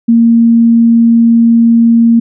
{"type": "tone", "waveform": "sine", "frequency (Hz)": 231.4, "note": "A#3", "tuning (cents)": -13, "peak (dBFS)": -3, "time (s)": [0.08, 2.2], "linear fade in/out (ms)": 10, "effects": []}